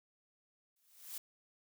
blue noise with exponential growth, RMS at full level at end -41 dBFS, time 0.76-1.18 s, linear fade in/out 5 ms, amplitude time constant 91 ms, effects none

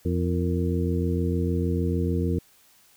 harmonic tone with a mistuned harmonic, 86.6 Hz, F2, 14 cents flat, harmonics 1 / 2 / 3 / 4 / 5, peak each -25 / -28 / -30 / -31 / -32 dBFS, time 0.05-2.39 s, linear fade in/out 5 ms, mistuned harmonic 5, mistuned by +100 cents, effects white hiss -58 dBFS RMS until 2.96 s

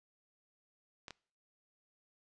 clicks, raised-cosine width 0.2 ms, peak -28 / -28 dBFS, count 2, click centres 1.082 / 1.107 s, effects noise-tail reverb RT60 0.5 s tail -24 dB re dry + resampled to 22050 Hz

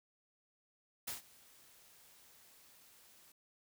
white noise with ADSR envelope, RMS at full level -40 dBFS, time 1.07-3.32 s, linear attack 11 ms, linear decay 130 ms, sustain -23 dB, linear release 4 ms, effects none

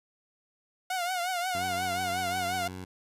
sawtooth tone with vibrato, 721 Hz, F#5, 45 cents flat, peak -25 dBFS, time 0.9-2.68 s, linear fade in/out 5 ms, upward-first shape triangle, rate 5.6 Hz, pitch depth 96 cents each way
15% pulse tone, 92.5 Hz, F#2, in tune, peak -32 dBFS, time 1.54-2.85 s, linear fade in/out 10 ms
effects resampled to 32000 Hz

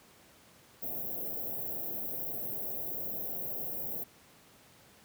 white band-stop noise, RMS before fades -37 dBFS, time 0.82-4.04 s, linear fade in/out 10 ms, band 730 to 13000 Hz, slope 48 dB/octave, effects pink hiss -59 dBFS RMS until 5.04 s + high-pass 100 Hz 12 dB/octave

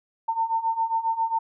sine beating tone pair, 900 / 907.4 Hz, A5 / A#5, +39 / -47 cents, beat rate 7.4 Hz, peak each -27 / -24 dBFS, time 0.28-1.39 s, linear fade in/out 10 ms, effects none

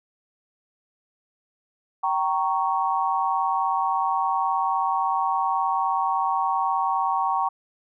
sine chord, G diminished, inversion none, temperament equal with one note detuned, 773.2 / 932.3 / 1108.7 Hz, G5 / Bb5 / Db6, -24 / 0 / 0 cents, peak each -25 dBFS, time 2.03-7.49 s, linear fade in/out 10 ms, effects none

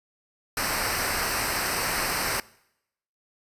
pink noise with comb filter, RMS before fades -27 dBFS, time 0.57-2.4 s, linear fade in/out 2 ms, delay 0.29 ms, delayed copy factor -0.7, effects noise-tail reverb RT60 0.8 s tail -22 dB re dry + resampled to 32000 Hz

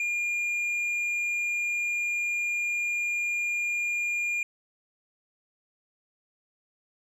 triangle tone with tanh clipping, 2413 Hz, D7, 46 cents sharp, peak -27 dBFS, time 0-4.43 s, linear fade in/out 2 ms, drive 9 dB, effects none

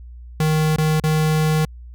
square tone with dropouts, 155.7 Hz, D#3, 2 cents sharp, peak -16 dBFS, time 0.4-1.65 s, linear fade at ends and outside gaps 2 ms, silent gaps 0.761-0.783 / 0.999-1.038 s, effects added 60 Hz sine -35 dBFS peak until 1.94 s

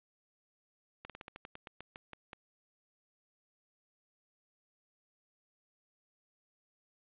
slowing click train, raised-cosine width 0.3 ms, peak -29 dBFS, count 13, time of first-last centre 1.05-2.332 s, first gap 47 ms, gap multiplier 1.14, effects resampled to 8000 Hz + 11-bit

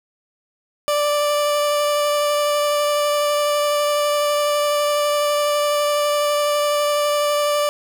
30% pulse tone with vibrato, 587.3 Hz, D5, in tune, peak -14 dBFS, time 0.88-7.69 s, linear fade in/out 0 ms, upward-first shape sine, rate 12 Hz, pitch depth 9 cents each way, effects none

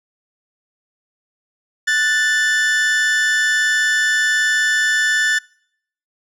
40% pulse tone pair together, 1480 / 1761.3 Hz, F#6 / A6, 0 / +1 cents, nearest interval minor third, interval 301 cents, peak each -22 / -14 dBFS, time 1.87-5.39 s, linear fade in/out 10 ms, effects noise-tail reverb RT60 0.7 s tail -26 dB re dry + low-pass 8000 Hz 12 dB/octave

